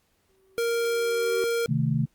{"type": "tone with exponential growth", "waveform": "triangle", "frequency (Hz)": 381.8, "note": "G4", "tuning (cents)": -46, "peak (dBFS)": -24, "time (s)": [0.29, 1.44], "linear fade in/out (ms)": 0, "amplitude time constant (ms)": 250}
{"type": "tone", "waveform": "square", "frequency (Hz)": 466.2, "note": "A#4", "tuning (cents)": 0, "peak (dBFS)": -24, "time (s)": [0.58, 1.66], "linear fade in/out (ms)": 0}
{"type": "chord", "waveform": "sine", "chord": "A diminished", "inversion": "first", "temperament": "equal", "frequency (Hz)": [130.81, 155.56, 220], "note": ["C3", "Eb3", "A3"], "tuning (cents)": [0, 0, 0], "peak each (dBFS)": [-25, -25, -28], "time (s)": [1.68, 2.06], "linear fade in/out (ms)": 20}
{"effects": ["pink hiss -69 dBFS RMS until 2.14 s", "Opus 48 kbps"]}